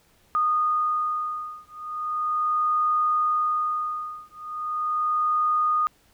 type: beating tone pair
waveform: sine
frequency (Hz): 1231 / 1231.38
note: D#6 / D#6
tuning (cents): -19 / -18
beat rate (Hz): 0.38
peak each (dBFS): -25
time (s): 0.35-5.87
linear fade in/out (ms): 0
effects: pink hiss -61 dBFS RMS until 6.13 s